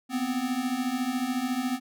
square beating tone pair, 244.1 / 258.1 Hz, B3 / C4, -20 / -23 cents, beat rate 14 Hz, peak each -32 / -29 dBFS, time 0.09-1.8 s, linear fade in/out 50 ms, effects none

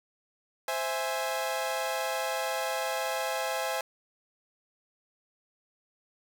sawtooth chord, C augmented, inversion none, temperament equal, 523.3 / 659.3 / 830.6 Hz, C5 / E5 / G#5, 0 / 0 / 0 cents, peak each -30 dBFS, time 0.68-3.81 s, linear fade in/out 2 ms, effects none

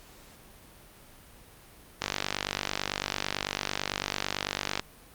click train, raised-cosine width 0.2 ms, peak -10 dBFS, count 137, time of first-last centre 2.02-4.796 s, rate 49 Hz, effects pink hiss -53 dBFS RMS until 5.14 s + Opus 48 kbps

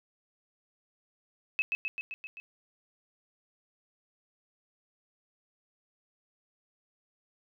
sine tone with echo, 2590 Hz, E7, 31 cents flat, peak -24 dBFS, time 1.59-1.62 s, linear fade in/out 0 ms, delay 130 ms, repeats 6, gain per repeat -3 dB, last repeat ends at 2.4 s, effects none

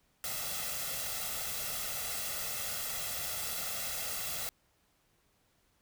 white noise with comb filter, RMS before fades -37 dBFS, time 0.24-4.49 s, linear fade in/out 0 ms, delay 1.5 ms, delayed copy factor +0.7, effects pink hiss -72 dBFS RMS until 5.81 s

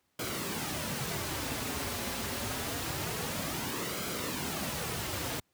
pink noise with flanger, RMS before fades -35 dBFS, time 0.19-5.4 s, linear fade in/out 5 ms, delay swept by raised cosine 1.1 to 6.5 ms, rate 0.26 Hz, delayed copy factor -0.5, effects pink hiss -75 dBFS RMS until 5.53 s + high-pass 80 Hz 12 dB/octave

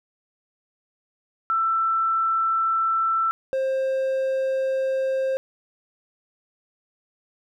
sine / triangle tone pair in turn, 1333 / 530 Hz, E6 / C5, +19 / +22 cents, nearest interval octave + major third, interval 1597 cents, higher first, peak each -19 / -19 dBFS, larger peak neither, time 1.5-3.31 / 3.53-5.37 s, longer second, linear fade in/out 0 ms, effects none

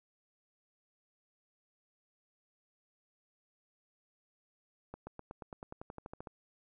accelerating click train, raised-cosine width 1 ms, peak -30 dBFS, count 15, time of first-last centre 4.94-6.272 s, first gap 130 ms, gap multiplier 0.95, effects none

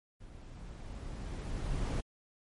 brown noise with level ramp, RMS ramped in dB -51 to -32 dBFS, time 0.2-2.01 s, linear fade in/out 10 ms, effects MP3 48 kbps

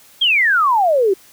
sine exponential sweep, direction down, 3322 to 365.5 Hz, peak -11 dBFS, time 0.21-1.14 s, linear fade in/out 10 ms, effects white hiss -47 dBFS RMS until 1.32 s

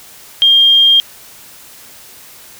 sine tone, 3210 Hz, G7, 40 cents sharp, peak -5 dBFS, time 0.42-1 s, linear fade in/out 0 ms, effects white hiss -38 dBFS RMS until 2.59 s

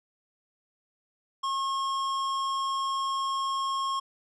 sine tone with tanh clipping, 1082 Hz, C#6, 42 cents flat, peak -29 dBFS, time 1.43-4 s, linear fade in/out 10 ms, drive 16 dB, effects resampled to 22050 Hz

